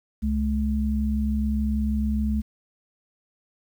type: tone pair together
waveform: sine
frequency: 67.4 / 214 Hz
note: C#2 / A3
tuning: -48 / -48 cents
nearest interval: octave + minor sixth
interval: 2000 cents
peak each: -24 dBFS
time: 0.22-2.42 s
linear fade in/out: 20 ms
effects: 9-bit

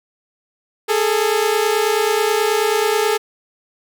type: tone pair together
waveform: sawtooth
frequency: 414.7 / 444 Hz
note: G#4 / A4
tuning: -3 / +16 cents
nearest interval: minor second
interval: 119 cents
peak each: -14 dBFS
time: 0.88-3.18 s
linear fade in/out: 20 ms
effects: none

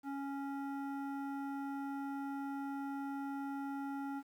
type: tone with low-pass filter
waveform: square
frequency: 277.2 Hz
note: C#4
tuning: in tune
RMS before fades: -41 dBFS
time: 0.03-4.23 s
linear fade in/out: 50 ms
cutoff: 1200 Hz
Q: 1.9
effects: 11-bit

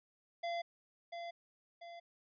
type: tone with echo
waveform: square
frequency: 685 Hz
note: F5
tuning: 34 cents flat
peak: -37 dBFS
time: 0.43-0.62 s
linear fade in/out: 10 ms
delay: 690 ms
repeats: 2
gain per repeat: -6 dB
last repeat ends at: 2 s
effects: resampled to 11025 Hz

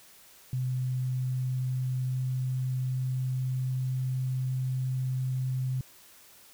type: tone with pitch glide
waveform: sine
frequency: 127.9 to 129.39 Hz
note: C3 to C3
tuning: -39 to -19 cents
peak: -27 dBFS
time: 0.53-5.81 s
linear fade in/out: 2 ms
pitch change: +20 cents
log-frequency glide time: 0.75-4.37 s
effects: white hiss -55 dBFS RMS until 6.53 s

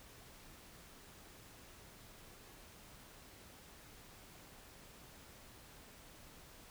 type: silence
effects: pink hiss -58 dBFS RMS until 6.7 s

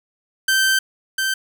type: tone pair in turn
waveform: sawtooth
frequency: 1554 / 1554 Hz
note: G6 / G6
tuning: -16 / -16 cents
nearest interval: unison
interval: 0 cents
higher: neither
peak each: -11 / -15 dBFS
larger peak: first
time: 0.48-0.79 / 1.18-1.34 s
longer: first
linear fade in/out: 5 ms
effects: none

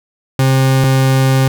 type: tone pair in turn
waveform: 40% pulse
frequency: 132.9 / 132.9 Hz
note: C3 / C3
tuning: +27 / +27 cents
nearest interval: unison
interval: 0 cents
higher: neither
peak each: -8 / -8 dBFS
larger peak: neither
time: 0.39-0.84 / 0.84-1.48 s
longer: second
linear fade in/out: 2 ms
effects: none

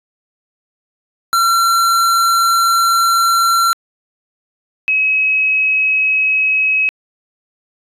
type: tone pair in turn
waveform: square / sine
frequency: 1362 / 2556 Hz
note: F6 / D#7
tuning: -44 / +46 cents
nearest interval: major seventh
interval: 1090 cents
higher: second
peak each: -11 dBFS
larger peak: neither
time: 1.33-3.73 / 4.88-6.89 s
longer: first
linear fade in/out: 0 ms
effects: resampled to 32000 Hz

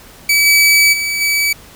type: tone with level steps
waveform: sawtooth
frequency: 2291 Hz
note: D7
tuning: 44 cents flat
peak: -6 / -4 / -13 / -9 dBFS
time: 0.29-1.53 s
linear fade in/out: 5 ms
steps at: 0.45 / 0.92 / 1.2 s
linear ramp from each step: 20 ms
effects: pink hiss -40 dBFS RMS until 1.75 s

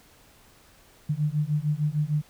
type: beating tone pair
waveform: sine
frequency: 146.83 / 153.43 Hz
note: D3 / D#3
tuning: 0 / -24 cents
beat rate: 6.6 Hz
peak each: -26 dBFS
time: 1.09-2.22 s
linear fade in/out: 10 ms
effects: pink hiss -56 dBFS RMS until 2.29 s

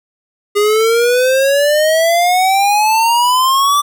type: exponential sweep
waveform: square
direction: up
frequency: 407.3 to 1174.7 Hz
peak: -10 dBFS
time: 0.55-3.82 s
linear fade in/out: 20 ms
effects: none

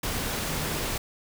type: tone in noise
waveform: sine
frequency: 155.2 Hz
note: D#3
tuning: 4 cents flat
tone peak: -37 dBFS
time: 0.48-0.77 s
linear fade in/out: 5 ms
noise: pink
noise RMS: -30 dBFS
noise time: 0.03-0.98 s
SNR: -10 dB
effects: none

